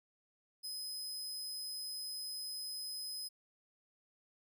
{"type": "tone", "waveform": "sawtooth", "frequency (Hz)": 5050, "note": "D#8", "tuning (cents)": 25, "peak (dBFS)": -38, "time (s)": [0.63, 3.29], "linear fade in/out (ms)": 20, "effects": []}